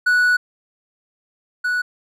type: tone pair in turn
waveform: triangle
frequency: 1474 / 1474 Hz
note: F#6 / F#6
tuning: -7 / -7 cents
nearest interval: unison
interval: 0 cents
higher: neither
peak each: -11 / -16 dBFS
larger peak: first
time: 0.06-0.37 / 1.64-1.82 s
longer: first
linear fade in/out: 10 ms
effects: none